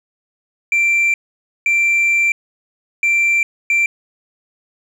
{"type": "tone bursts at uneven times", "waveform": "sine", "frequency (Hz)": 2354, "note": "D7", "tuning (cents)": 3, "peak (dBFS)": -9, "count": 4, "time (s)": [[0.72, 1.14], [1.66, 2.32], [3.03, 3.43], [3.7, 3.86]], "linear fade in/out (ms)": 2, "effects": ["tanh soft clip ceiling -11 dBFS", "8-bit"]}